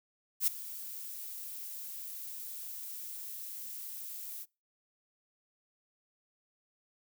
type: noise with ADSR envelope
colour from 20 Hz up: violet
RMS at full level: -26 dBFS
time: 0.4-4.46 s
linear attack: 73 ms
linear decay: 9 ms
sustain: -17 dB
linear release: 42 ms
effects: noise-tail reverb RT60 0.3 s tail -26 dB re dry